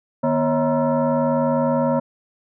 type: tone with frequency modulation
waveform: sine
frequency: 153.4 Hz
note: D#3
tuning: 24 cents flat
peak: -16 dBFS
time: 0.23-2 s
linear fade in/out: 10 ms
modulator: 396 Hz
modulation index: 1.9
effects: none